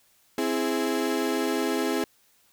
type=chord; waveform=35% pulse; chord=C augmented; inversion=none; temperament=equal; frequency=261.6 / 329.6 / 415.3 Hz; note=C4 / E4 / G#4; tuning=0 / 0 / 0 cents; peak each=-27 dBFS; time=0.38-2.04 s; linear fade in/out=2 ms; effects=white hiss -63 dBFS RMS until 2.52 s

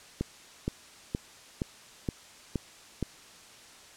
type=click train; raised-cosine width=3 ms; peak=-16 dBFS; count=7; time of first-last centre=0.21-3.027 s; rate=2.13 Hz; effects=white hiss -52 dBFS RMS until 3.96 s + low-pass 8000 Hz 12 dB/octave

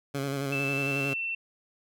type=tone with vibrato; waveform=15% pulse; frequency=138.59 Hz; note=C#3; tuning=in tune; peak=-23 dBFS; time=0.14-1.14 s; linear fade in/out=10 ms; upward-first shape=square; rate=11 Hz; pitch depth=29 cents each way
type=tone with pitch glide; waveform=sine; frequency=2637 to 2692 Hz; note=E7 to E7; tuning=0 to +36 cents; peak=-29 dBFS; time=0.52-1.35 s; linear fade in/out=5 ms; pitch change=+36 cents; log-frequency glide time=0.67-1.21 s
effects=none

